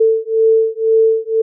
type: beating tone pair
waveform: sine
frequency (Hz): 444.8 / 446.8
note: A4 / A4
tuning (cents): +19 / +27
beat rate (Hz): 2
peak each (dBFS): -13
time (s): 0-1.42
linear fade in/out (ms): 10
effects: none